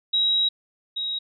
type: tone pair in turn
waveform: sine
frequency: 3839 / 3810 Hz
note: B7 / A#7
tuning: -50 / +37 cents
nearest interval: unison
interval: 13 cents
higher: first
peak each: -18 / -25 dBFS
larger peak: first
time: 0.13-0.49 / 0.96-1.19 s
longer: first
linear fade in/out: 10 ms
effects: none